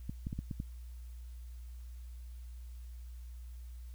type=clicks; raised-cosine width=5 ms; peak=-25 dBFS; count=6; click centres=0.095 / 0.269 / 0.329 / 0.39 / 0.512 / 0.601 s; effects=added 60 Hz sine -44 dBFS peak until 3.94 s + white hiss -67 dBFS RMS until 3.94 s